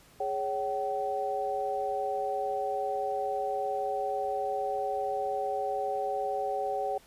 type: tone cluster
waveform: sine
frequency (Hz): 415.6 / 558 / 764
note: G#4 / C#5 / G5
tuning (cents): +1 / +11 / -45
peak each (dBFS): -35 / -34 / -31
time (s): 0.2-6.98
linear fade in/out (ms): 5
effects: pink hiss -58 dBFS RMS until 7.06 s + resampled to 32000 Hz